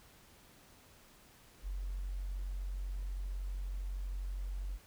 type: tone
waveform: sine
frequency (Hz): 46.25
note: F#1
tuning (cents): 0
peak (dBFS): -36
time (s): 1.62-4.79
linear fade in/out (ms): 50
effects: pink hiss -61 dBFS RMS until 4.86 s